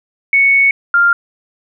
sine tone pair in turn, 2217 / 1396.6 Hz, C#7 / F6, 0 / 0 cents, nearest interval minor sixth, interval 800 cents, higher first, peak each -7 / -7 dBFS, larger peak neither, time 0.33-0.71 / 0.94-1.13 s, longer first, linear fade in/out 2 ms, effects none

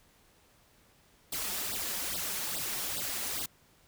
white noise with flanger, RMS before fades -35 dBFS, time 1.32-3.46 s, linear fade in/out 5 ms, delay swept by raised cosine 0.22 to 5.52 ms, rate 2.4 Hz, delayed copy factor +0.9, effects pink hiss -64 dBFS RMS until 3.87 s

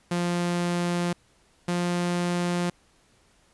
sawtooth tone pair in turn, 174.61 / 175.62 Hz, F3 / F3, 0 / +10 cents, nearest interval unison, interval 10 cents, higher second, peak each -20 dBFS, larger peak neither, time 0.11-1.13 / 1.68-2.7 s, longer neither, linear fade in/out 5 ms, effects pink hiss -62 dBFS RMS until 3.53 s + resampled to 24000 Hz

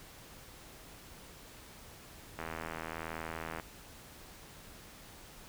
click train, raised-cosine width 0.5 ms, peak -24 dBFS, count 99, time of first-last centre 2.39-3.598 s, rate 81.1 Hz, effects pink hiss -53 dBFS RMS until 5.48 s

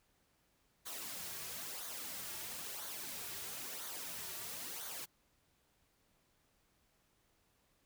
white noise with flanger, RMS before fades -45 dBFS, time 0.85-5.06 s, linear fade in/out 20 ms, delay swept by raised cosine 0.38 to 3.98 ms, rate 1 Hz, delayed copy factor -0.6, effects pink hiss -75 dBFS RMS until 7.85 s

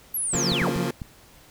sine linear sweep, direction down, 11900 to 151 Hz, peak -24 dBFS, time 0.14-0.7 s, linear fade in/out 5 ms
25% pulse chord, Gb major seventh, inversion second, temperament equal with one note detuned, 138.59 / 174.61 / 180.88 / 233.1 Hz, Db3 / F3 / Gb3 / Bb3, 0 / 0 / -39 / 0 cents, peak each -26 dBFS, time 0.33-0.91 s, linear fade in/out 5 ms
clicks, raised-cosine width 5 ms, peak -20 dBFS, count 5, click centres 0.35 / 0.52 / 0.618 / 0.762 / 1.018 s
effects pink hiss -52 dBFS RMS until 1.5 s

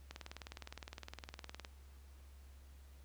click train, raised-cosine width 0.2 ms, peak -29 dBFS, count 31, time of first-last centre 0.11-1.648 s, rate 19.5 Hz, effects added 68 Hz sine -55 dBFS peak until 3.04 s + pink hiss -68 dBFS RMS until 3.04 s

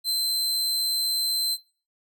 40% pulse tone, 4092 Hz, C8, 39 cents flat, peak -21 dBFS, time 0.04-1.58 s, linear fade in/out 50 ms, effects noise-tail reverb RT60 0.4 s tail -20 dB re dry

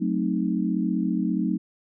sine chord, F# diminished seventh, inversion none, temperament equal, 185 / 220 / 261.6 / 311.1 Hz, F#3 / A3 / C4 / Eb4, 0 / 0 / 0 / 0 cents, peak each -26 / -27 / -29 / -28 dBFS, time 0-1.58 s, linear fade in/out 20 ms, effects none

